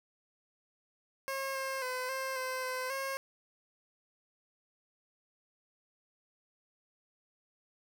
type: tone with pitch steps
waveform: 15% pulse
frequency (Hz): 540 / 534 / 508 / 529 / 516 / 512 / 540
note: C#5 / C5 / B4 / C5 / C5 / C5 / C#5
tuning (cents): -45 / +35 / +49 / +19 / -24 / -38 / -45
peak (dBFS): -28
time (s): 1.28-3.17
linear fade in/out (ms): 0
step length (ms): 270
effects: none